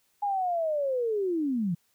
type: linear sweep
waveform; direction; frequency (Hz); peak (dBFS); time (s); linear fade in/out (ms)
sine; down; 830.6 to 160; -25; 0.22-1.75; 10
effects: white hiss -70 dBFS RMS until 1.94 s